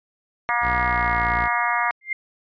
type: harmonic tone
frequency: 238.6 Hz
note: A#3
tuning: 41 cents sharp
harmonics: 3 / 4 / 5 / 6 / 7 / 8 / 9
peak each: -27 / -25 / -25 / -31 / -28 / -28 / -27 dBFS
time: 0.49-1.91 s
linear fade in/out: 0 ms
type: tone with pitch glide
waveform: sawtooth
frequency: 61.74 to 58.27 Hz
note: B1 to A#1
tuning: 0 to 0 cents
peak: -23 dBFS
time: 0.61-1.49 s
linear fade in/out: 50 ms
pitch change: -100 cents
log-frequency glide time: 0.82-1.08 s
type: tone with exponential growth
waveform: sine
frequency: 2100 Hz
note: C7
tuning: 6 cents sharp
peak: -18 dBFS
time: 2.01-2.13 s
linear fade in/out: 5 ms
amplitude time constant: 24 ms
effects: resampled to 11025 Hz